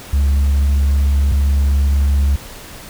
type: tone pair in turn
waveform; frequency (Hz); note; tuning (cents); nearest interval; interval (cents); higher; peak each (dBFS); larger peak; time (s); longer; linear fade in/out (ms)
sine; 70 / 70; C#2 / C#2; +18 / +18; unison; 0; neither; -8; neither; 0.13-1.32 / 1.32-2.36; first; 5
effects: tanh soft clip ceiling -10 dBFS + pink hiss -35 dBFS RMS until 2.89 s